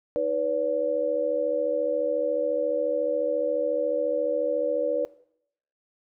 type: tone cluster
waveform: sine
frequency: 314.5 / 495.8 / 570 Hz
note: D#4 / B4 / C#5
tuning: +19 / +7 / +48 cents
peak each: -34 / -25 / -26 dBFS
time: 0.16-5.05 s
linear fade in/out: 0 ms
effects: noise-tail reverb RT60 0.7 s tail -20 dB re dry